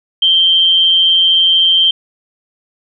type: tone with amplitude modulation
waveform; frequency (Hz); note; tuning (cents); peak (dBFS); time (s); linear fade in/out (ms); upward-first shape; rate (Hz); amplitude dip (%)
sine; 3142; G7; +3; -5; 0.22-1.91; 5; sine; 173; 45
effects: none